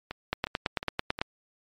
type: two click trains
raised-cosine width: 0.3 ms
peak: -10 / -18 dBFS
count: 9 / 4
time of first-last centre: 0.33-1.215 / 0.11-1.189 s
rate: 9.04 / 2.78 Hz
effects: MP3 64 kbps